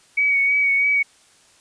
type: tone with vibrato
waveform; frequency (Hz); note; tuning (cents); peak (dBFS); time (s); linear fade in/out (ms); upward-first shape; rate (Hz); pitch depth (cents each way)
sine; 2250; C#7; +25; -15; 0.17-1.03; 10; sine; 3.1; 25
effects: white hiss -54 dBFS RMS until 1.6 s + resampled to 22050 Hz